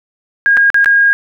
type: tone with dropouts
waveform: sine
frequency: 1628 Hz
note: G#6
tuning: 35 cents flat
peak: -6 dBFS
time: 0.46-1.13 s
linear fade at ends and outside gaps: 0 ms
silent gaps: 0.569-0.573 / 0.702-0.744 / 0.845-0.859 s
effects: none